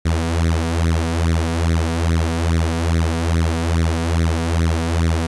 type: tone with flanger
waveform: sawtooth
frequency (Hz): 82.41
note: E2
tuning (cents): 0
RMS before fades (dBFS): -18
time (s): 0.05-5.27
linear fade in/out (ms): 10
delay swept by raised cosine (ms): 0.5 to 4.3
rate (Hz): 2.4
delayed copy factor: +0.9
effects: resampled to 24000 Hz + 8-bit